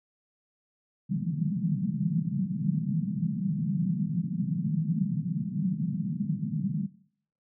pink band-pass noise, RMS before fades -29 dBFS, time 1.09-6.87 s, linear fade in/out 20 ms, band 150 to 200 Hz, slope 48 dB/octave, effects noise-tail reverb RT60 0.6 s tail -19 dB re dry

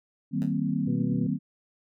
sine chord, C minor seventh, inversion first, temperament equal with one note detuned, 155.56 / 191.08 / 233.1 / 261.6 Hz, Eb3 / G3 / Bb3 / C4, 0 / -44 / 0 / 0 cents, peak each -30 dBFS, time 0.31-1.39 s, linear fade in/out 50 ms
10% pulse tone with exponential decay, 110.2 Hz, A2, 3 cents sharp, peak -31 dBFS, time 0.42-0.57 s, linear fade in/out 0 ms, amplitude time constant 32 ms
harmonic tone, 121.6 Hz, B2, 26 cents flat, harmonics 1 / 2 / 3 / 4, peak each -32 / -38 / -42 / -44 dBFS, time 0.87-1.27 s, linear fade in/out 5 ms
effects none

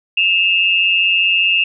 sine tone pair together, 2615 / 2800 Hz, E7 / F7, -15 / +4 cents, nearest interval minor second, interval 119 cents, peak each -14 dBFS, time 0.17-1.64 s, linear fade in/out 5 ms, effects none

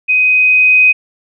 sine tone with level ramp, 2509 Hz, D#7, 14 cents sharp, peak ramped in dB -8 to -4 dBFS, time 0.08-0.93 s, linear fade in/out 20 ms, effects none

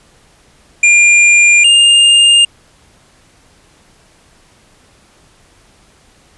square tone pair in turn, 2400 / 2814 Hz, D7 / F7, +37 / +12 cents, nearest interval minor third, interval 275 cents, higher second, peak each -5 dBFS, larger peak neither, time 0.83-1.64 / 1.64-2.45 s, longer neither, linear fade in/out 5 ms, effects pink hiss -48 dBFS RMS until 6.37 s + resampled to 24000 Hz

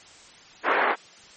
white band-pass noise, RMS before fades -22 dBFS, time 0.63-0.96 s, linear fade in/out 50 ms, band 350 to 1800 Hz, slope 24 dB/octave, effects white hiss -49 dBFS RMS until 1.36 s + MP3 32 kbps

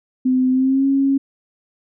sine tone with pitch glide, 256.7 to 273.5 Hz, C4 to C#4, -33 to -23 cents, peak -13 dBFS, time 0.25-1.18 s, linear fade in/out 10 ms, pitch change +110 cents, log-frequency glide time 0.51-0.86 s, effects none

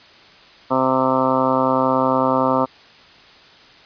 harmonic tone, 130.81 Hz, C3, in tune, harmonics 1 / 2 / 3 / 4 / 5 / 6 / 7 / 8 / 9 / 10, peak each -31 / -21 / -29 / -21 / -24 / -29 / -22 / -26 / -23 / -28 dBFS, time 0.7-2.66 s, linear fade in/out 20 ms, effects white hiss -46 dBFS RMS until 3.85 s + resampled to 11025 Hz

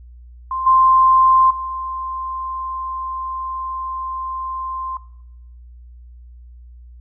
sine tone with level steps, 1046.5 Hz, C6, in tune, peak -20 / -9 / -23 dBFS, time 0.51-4.97 s, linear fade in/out 2 ms, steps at 0.66 / 1.5 s, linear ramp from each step 10 ms, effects noise-tail reverb RT60 0.8 s tail -19 dB re dry + added 60 Hz sine -38 dBFS peak until 7 s

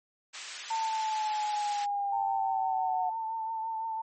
pink high-pass noise, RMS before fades -41 dBFS, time 0.33-1.86 s, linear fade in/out 20 ms, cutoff 1700 Hz, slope 12 dB/octave
sine exponential sweep, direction down, 899 to 735 Hz, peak -28 dBFS, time 0.7-3.1 s, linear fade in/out 10 ms
sine tone with vibrato, 894 Hz, A5, 27 cents sharp, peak -31 dBFS, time 2.12-4.02 s, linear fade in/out 10 ms, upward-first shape triangle, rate 5.9 Hz, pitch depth 34 cents each way
effects MP3 32 kbps

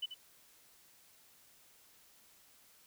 sine tone with echo, 2992 Hz, F#7, 19 cents sharp, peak -34 dBFS, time 0.02-0.06 s, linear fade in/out 10 ms, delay 85 ms, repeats 1, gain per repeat -9 dB, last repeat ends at 0.145 s, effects white hiss -64 dBFS RMS until 2.86 s

